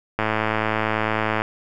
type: click train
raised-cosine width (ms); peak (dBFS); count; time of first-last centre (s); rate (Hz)
0.5; -6; 135; 0.19-1.419; 109
effects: none